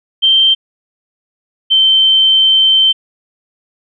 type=tone pair in turn; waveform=sine; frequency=3136 / 3105 Hz; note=G7 / G7; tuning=0 / -17 cents; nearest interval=unison; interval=17 cents; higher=first; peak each=-6 dBFS; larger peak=neither; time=0.22-0.55 / 1.7-2.93 s; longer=second; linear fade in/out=20 ms; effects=none